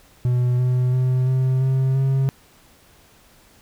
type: tone with pitch steps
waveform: triangle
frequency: 123.7 / 125.79 / 127.91 / 130.08 / 132.27 / 134.51 Hz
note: B2 / B2 / C3 / C3 / C3 / C3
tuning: +3 / +32 / -39 / -10 / +19 / +48 cents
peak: -14 dBFS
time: 0.25-2.29 s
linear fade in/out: 0 ms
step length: 340 ms
effects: pink hiss -53 dBFS RMS until 3.61 s